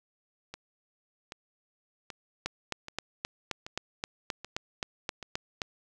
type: two click trains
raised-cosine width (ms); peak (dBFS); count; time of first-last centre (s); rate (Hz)
0.2; -14 / -23; 13 / 7; 2.46-5.618 / 0.54-5.228; 3.8 / 1.28
effects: none